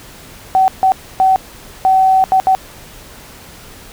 sine tone bursts at uneven times, 760 Hz, F#5, 46 cents sharp, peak -7 dBFS, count 6, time 0.55-0.68 / 0.83-0.92 / 1.2-1.36 / 1.85-2.24 / 2.32-2.4 / 2.47-2.55 s, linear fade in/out 0 ms, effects pink hiss -37 dBFS RMS until 3.92 s

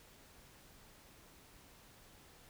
silence, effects pink hiss -61 dBFS RMS until 2.49 s

